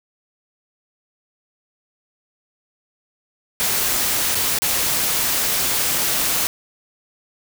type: noise with dropouts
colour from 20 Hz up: white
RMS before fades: -20 dBFS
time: 3.6-6.47 s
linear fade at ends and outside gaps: 0 ms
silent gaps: 4.347-4.353 / 4.587-4.62 s
effects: none